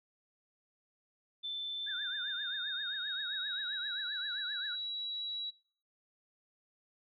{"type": "tone with pitch glide", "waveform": "sine", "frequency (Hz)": [3533, 3898], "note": ["A7", "B7"], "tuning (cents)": [6, -23], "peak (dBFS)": -36, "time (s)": [1.43, 5.51], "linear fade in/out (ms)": 20, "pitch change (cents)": 171, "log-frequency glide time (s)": [1.76, 4.1]}
{"type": "tone with vibrato", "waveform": "sine", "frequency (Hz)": 1568, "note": "G6", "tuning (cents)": 0, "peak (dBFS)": -40, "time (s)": [1.86, 4.76], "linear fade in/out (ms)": 20, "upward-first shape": "triangle", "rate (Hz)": 7.6, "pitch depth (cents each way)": 200}
{"effects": ["noise-tail reverb RT60 0.5 s tail -23 dB re dry"]}